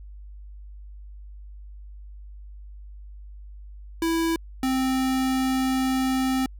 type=tone pair in turn; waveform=square; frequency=329.6 / 261.6 Hz; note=E4 / C4; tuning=0 / 0 cents; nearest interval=major third; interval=400 cents; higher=first; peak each=-22 dBFS; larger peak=neither; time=4.02-4.36 / 4.63-6.46 s; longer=second; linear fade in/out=2 ms; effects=added 50 Hz sine -39 dBFS peak until 6.59 s

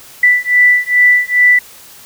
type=beating tone pair; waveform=sine; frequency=1975.5 / 1977.9 Hz; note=B6 / B6; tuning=0 / +2 cents; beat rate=2.4 Hz; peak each=-10 dBFS; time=0.23-1.59 s; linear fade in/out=5 ms; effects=white hiss -38 dBFS RMS until 2.05 s

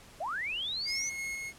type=linear sweep; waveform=sine; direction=up; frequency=565 to 6210 Hz; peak=-32 dBFS; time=0.2-1.1 s; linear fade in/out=10 ms
type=tone with tremolo; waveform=45% pulse; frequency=2166 Hz; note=C#7; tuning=41 cents flat; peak=-34 dBFS; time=0.85-1.53 s; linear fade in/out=50 ms; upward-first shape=square; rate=3 Hz; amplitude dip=25%
effects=pink hiss -54 dBFS RMS until 1.58 s + low-pass 11000 Hz 12 dB/octave

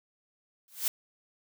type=noise with exponential growth; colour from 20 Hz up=blue; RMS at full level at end=-24 dBFS; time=0.68-0.88 s; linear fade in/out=1 ms; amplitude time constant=42 ms; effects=none

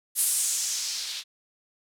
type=noise with low-pass filter sweep; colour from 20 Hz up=violet; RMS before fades=-28 dBFS; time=0.15-1.24 s; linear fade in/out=50 ms; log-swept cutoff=11000 to 3700 Hz; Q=2; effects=none

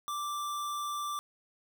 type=tone; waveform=square; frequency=1174.7 Hz; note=D6; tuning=in tune; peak=-34 dBFS; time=0.08-1.19 s; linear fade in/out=0 ms; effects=none

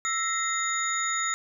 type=tone cluster; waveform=sine; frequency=1320 / 1876 / 2079 / 3706 / 6890 Hz; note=E6 / A#6 / C7 / A#7 / A8; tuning=+2 / +11 / -12 / -11 / -37 cents; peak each=-30 / -34 / -34 / -36 / -29 dBFS; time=0.05-1.34 s; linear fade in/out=0 ms; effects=none

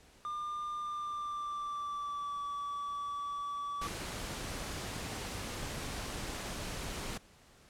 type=tone with pitch glide; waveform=triangle; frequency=1200 to 1148.5 Hz; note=D6 to D6; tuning=+37 to -39 cents; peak=-34 dBFS; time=0.25-3.87 s; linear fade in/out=0 ms; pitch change=-76 cents; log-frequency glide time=0.8-2.44 s
type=noise; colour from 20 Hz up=pink; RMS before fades=-40 dBFS; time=3.81-7.18 s; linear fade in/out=10 ms
effects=pink hiss -61 dBFS RMS until 7.69 s + low-pass 10000 Hz 12 dB/octave

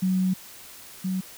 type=tone pair in turn; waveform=sine; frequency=186.2 / 187.15 Hz; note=F#3 / F#3; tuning=+11 / +20 cents; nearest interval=unison; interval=9 cents; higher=second; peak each=-20 / -24 dBFS; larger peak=first; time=0.02-0.34 / 1.04-1.21 s; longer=first; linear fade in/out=10 ms; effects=white hiss -45 dBFS RMS until 1.37 s

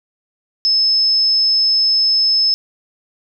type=tone; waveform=sine; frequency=5220 Hz; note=E8; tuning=18 cents flat; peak=-11 dBFS; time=0.65-2.54 s; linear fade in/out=0 ms; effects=none

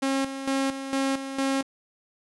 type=tone with tremolo; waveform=sawtooth; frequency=270.5 Hz; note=C#4; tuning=42 cents flat; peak=-19 dBFS; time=0.02-1.63 s; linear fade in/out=10 ms; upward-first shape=square; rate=2.2 Hz; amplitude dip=65%; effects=resampled to 24000 Hz + 9-bit

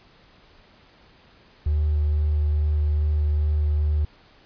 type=tone with hard clipping; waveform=triangle; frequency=75.2 Hz; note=D2; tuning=42 cents sharp; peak=-19 dBFS; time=1.66-4.05 s; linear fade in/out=5 ms; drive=4 dB; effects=pink hiss -54 dBFS RMS until 4.45 s + resampled to 11025 Hz

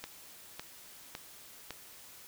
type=click train; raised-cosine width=0.2 ms; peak=-22 dBFS; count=4; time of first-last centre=0.04-1.707 s; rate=1.8 Hz; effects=white hiss -53 dBFS RMS until 2.27 s

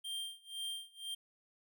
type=tone with tremolo; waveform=square; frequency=3177 Hz; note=G7; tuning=23 cents sharp; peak=-38 dBFS; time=0.04-1.15 s; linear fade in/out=10 ms; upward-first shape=sine; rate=2 Hz; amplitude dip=95%; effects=none

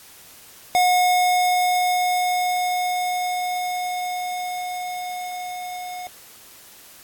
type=tone with level ramp; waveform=square; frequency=725 Hz; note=F#5; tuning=35 cents flat; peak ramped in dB=-15 to -31 dBFS; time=0.75-6.07 s; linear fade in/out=0 ms; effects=white hiss -46 dBFS RMS until 7.03 s + AAC 64 kbps

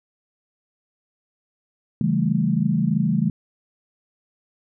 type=chord; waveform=sine; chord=A dominant seventh; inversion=first; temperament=equal with one note detuned; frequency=138.59 / 164.81 / 197.02 / 220 Hz; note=C#3 / E3 / G3 / A3; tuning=0 / 0 / +9 / 0 cents; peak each=-25 / -22 / -23 / -23 dBFS; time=2.01-3.3 s; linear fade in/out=2 ms; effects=none

